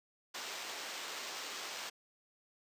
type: noise with sample-and-hold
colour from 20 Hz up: violet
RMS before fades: -43 dBFS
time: 0.34-1.9 s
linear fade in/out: 10 ms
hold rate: 11025 Hz
effects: high-pass 400 Hz 12 dB/octave + resampled to 32000 Hz